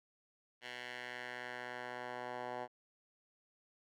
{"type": "tone with band-pass filter sweep", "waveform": "10% pulse", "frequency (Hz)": 123.47, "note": "B2", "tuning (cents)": 0, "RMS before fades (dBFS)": -45, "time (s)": [0.61, 2.68], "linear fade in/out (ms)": 50, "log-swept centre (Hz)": [2500, 890], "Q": 1.6, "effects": []}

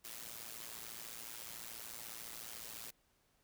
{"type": "noise with amplitude modulation", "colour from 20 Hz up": "white", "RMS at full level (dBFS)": -45, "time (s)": [0.04, 2.91], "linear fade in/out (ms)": 10, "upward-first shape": "sine", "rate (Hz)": 114, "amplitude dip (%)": 80, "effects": ["pink hiss -75 dBFS RMS until 3.43 s"]}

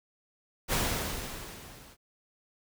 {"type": "noise with level ramp", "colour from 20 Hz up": "pink", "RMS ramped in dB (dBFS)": [-26, -54], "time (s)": [0.68, 1.97], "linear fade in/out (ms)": 50, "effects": []}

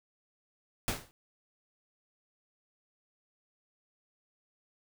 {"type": "noise with exponential decay", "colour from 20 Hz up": "pink", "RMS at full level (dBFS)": -28, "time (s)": [0.88, 1.11], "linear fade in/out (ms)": 0, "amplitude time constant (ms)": 50, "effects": []}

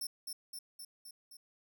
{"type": "tone with echo", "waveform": "10% pulse", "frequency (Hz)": 5370, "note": "E8", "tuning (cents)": 31, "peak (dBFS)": -31, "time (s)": [0.01, 0.07], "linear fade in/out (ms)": 5, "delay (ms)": 260, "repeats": 5, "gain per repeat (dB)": -3, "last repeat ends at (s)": 1.37, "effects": []}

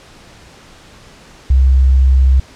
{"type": "tone", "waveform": "sine", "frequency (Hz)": 65.7, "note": "C2", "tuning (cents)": 8, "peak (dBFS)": -6, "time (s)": [1.5, 2.4], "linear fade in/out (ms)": 5, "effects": ["pink hiss -41 dBFS RMS until 2.55 s", "low-pass 7000 Hz 12 dB/octave"]}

